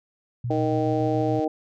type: tone with tremolo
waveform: sine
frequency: 120.5 Hz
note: B2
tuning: 42 cents flat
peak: -25 dBFS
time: 0.44-1.4 s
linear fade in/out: 5 ms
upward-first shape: square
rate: 7.1 Hz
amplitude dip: 25%
type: harmonic tone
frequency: 155.56 Hz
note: D#3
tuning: in tune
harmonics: 2 / 3 / 4 / 5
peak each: -25 / -27 / -28 / -29 dBFS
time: 0.5-1.48 s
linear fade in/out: 5 ms
type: click train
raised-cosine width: 0.2 ms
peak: -31 dBFS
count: 127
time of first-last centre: 0.51-1.443 s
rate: 135 Hz
effects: none